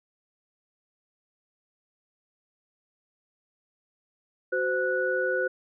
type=tone cluster; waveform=sine; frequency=372.9 / 515 / 1473 Hz; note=F#4 / C5 / F#6; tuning=+14 / -28 / -8 cents; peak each=-30 / -27 / -28 dBFS; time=4.52-5.48 s; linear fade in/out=10 ms; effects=none